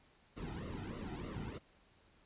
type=noise with flanger; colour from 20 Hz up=brown; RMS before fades=-44 dBFS; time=0.36-1.59 s; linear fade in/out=20 ms; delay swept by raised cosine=1.2 to 1.83 ms; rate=3.3 Hz; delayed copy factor=-1; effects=pink hiss -68 dBFS RMS until 2.25 s + resampled to 8000 Hz